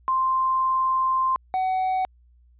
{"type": "tone pair in turn", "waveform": ["sine", "triangle"], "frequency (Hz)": [1046.5, 750.3], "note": ["C6", "F#5"], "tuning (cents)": [0, 24], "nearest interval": "tritone", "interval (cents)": 576, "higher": "first", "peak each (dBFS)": -19, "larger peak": "neither", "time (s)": [[0.08, 1.36], [1.54, 2.05]], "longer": "first", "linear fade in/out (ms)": 0, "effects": ["added 60 Hz sine -53 dBFS peak until 2.59 s", "resampled to 8000 Hz"]}